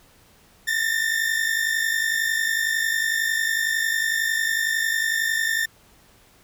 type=tone pair together; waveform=40% pulse; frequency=1776 / 1827 Hz; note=A6 / A#6; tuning=+16 / -35 cents; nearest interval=unison; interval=49 cents; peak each=-23 dBFS; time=0.67-5.66 s; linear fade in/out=10 ms; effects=pink hiss -55 dBFS RMS until 6.43 s

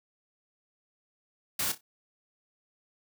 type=noise with echo; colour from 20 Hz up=white; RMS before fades=-30 dBFS; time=1.59-1.72 s; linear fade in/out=5 ms; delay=30 ms; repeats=3; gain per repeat=-12 dB; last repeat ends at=1.81 s; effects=none

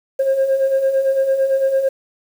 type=beating tone pair; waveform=sine; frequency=530 / 538.9 Hz; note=C5 / C#5; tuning=+22 / -49 cents; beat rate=8.9 Hz; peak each=-20 / -13 dBFS; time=0.19-1.89 s; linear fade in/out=10 ms; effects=tanh soft clip ceiling -10 dBFS + 7-bit

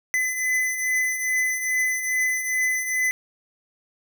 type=beating tone pair; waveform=square; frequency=2016 / 2018.4 Hz; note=B6 / B6; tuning=+35 / +37 cents; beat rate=2.4 Hz; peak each=-30 / -23 dBFS; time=0.14-3.11 s; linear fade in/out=0 ms; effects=none

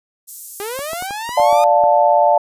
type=high-pass noise; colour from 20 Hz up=pink; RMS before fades=-33 dBFS; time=0.27-1.08 s; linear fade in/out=20 ms; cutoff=7500 Hz; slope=24 dB/octave
type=linear sweep; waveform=sawtooth; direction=up; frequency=392 to 1233 Hz; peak=-20 dBFS; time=0.6-1.64 s; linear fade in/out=0 ms
type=clicks; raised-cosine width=1 ms; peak=-17 dBFS; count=8; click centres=0.791 / 0.933 / 1.024 / 1.108 / 1.292 / 1.399 / 1.528 / 1.838 s
type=chord; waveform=sine; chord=D minor; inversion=none; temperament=just; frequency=587.3 / 704.8 / 881 Hz; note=D5 / F5 / A5; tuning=0 / +16 / +2 cents; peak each=-14 dBFS; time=1.37-2.38 s; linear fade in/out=5 ms
effects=resampled to 32000 Hz

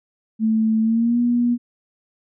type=tone with pitch glide; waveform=sine; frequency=220.6 to 240.6 Hz; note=A3 to B3; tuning=+5 to -45 cents; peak=-15 dBFS; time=0.39-1.58 s; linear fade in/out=50 ms; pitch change=+150 cents; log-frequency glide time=0.81-1.19 s; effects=none

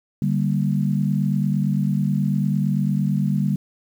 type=chord; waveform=sine; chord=G minor; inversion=second; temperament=just; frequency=147 / 196 / 235.2 Hz; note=D3 / G3 / Bb3; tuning=+2 / 0 / +16 cents; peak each=-21 / -21 / -27 dBFS; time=0.22-3.56 s; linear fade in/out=2 ms; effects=8-bit

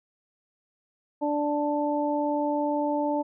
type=harmonic tone; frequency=293.7 Hz; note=D4; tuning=in tune; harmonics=1 / 2 / 3; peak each=-27 / -28 / -29 dBFS; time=1.21-3.23 s; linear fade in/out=20 ms; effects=none

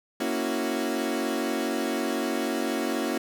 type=chord; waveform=30% pulse; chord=F# dominant seventh; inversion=first; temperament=equal; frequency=233.1 / 277.2 / 329.6 / 370 Hz; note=A#3 / C#4 / E4 / F#4; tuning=0 / 0 / 0 / 0 cents; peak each=-29 / -28 / -29 / -30 dBFS; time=0.2-3.18 s; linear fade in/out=5 ms; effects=none

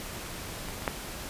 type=clicks; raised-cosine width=0.5 ms; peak=-23 / -24 / -11 dBFS; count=3; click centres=0.686 / 0.822 / 0.878 s; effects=pink hiss -39 dBFS RMS until 1.29 s + resampled to 32000 Hz

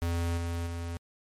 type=tone with level steps; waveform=square; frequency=85 Hz; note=F2; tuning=46 cents flat; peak=-28 / -31 / -34 dBFS; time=0.02-0.97 s; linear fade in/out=0 ms; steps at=0.37 / 0.66 s; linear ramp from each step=10 ms; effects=MP3 64 kbps

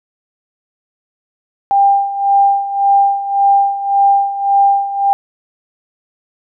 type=tone with tremolo; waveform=sine; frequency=796 Hz; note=G5; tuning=26 cents sharp; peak=-6 dBFS; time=1.71-5.13 s; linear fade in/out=0 ms; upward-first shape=sine; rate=1.8 Hz; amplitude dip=75%; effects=none

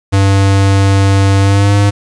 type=tone with pitch glide; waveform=square; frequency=98 to 101.34 Hz; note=G2 to G#2; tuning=0 to -42 cents; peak=-7 dBFS; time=0.12-1.91 s; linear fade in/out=20 ms; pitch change=+58 cents; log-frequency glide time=1.4-1.74 s; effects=resampled to 22050 Hz + 7-bit

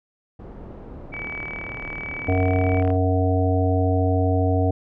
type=low-pass noise; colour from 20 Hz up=pink; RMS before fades=-38 dBFS; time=0.39-2.97 s; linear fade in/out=5 ms; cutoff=620 Hz; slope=12 dB/octave
type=tone with tremolo; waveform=sine; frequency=2286 Hz; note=D7; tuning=47 cents flat; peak=-29 dBFS; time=1.12-2.82 s; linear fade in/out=20 ms; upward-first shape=triangle; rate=1.2 Hz; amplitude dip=35%
type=click train; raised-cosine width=0.5 ms; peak=-19 dBFS; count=68; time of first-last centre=1.14-2.903 s; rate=38 Hz
type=harmonic tone; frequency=92.6 Hz; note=F#2; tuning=2 cents sharp; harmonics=1 / 3 / 5 / 7 / 8; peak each=-19 / -24 / -26 / -27 / -28 dBFS; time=2.28-4.71 s; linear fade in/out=5 ms
effects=none

